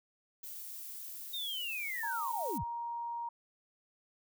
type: noise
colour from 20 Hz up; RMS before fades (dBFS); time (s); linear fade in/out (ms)
violet; -45; 0.43-2.58; 5
type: linear sweep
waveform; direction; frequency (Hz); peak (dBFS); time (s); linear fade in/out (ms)
sine; down; 3729 to 43.65; -36; 1.33-2.64; 10
type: tone with pitch glide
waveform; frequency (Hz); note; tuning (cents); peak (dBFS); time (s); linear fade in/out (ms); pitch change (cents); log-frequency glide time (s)
sine; 930 to 939.7; A#5 to A#5; -4 to +14; -36; 2.03-3.29; 5; +18; 2.38-2.52
effects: none